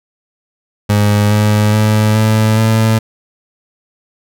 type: tone with pitch steps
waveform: 30% pulse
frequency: 103.83 / 105.58 / 107.37 / 109.18 / 111.03 Hz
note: G#2 / G#2 / A2 / A2 / A2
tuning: 0 / +29 / -42 / -13 / +16 cents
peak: -6 dBFS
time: 0.89-2.99 s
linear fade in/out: 10 ms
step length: 420 ms
effects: none